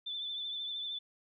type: tone with vibrato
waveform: sine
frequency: 3520 Hz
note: A7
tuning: in tune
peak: -36 dBFS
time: 0.06-0.99 s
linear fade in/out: 10 ms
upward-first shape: triangle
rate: 13 Hz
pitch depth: 39 cents each way
effects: none